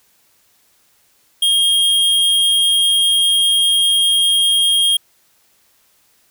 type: tone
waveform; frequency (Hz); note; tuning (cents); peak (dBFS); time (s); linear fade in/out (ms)
square; 3241; G#7; -43; -12; 1.42-4.97; 5
effects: white hiss -57 dBFS RMS until 6.3 s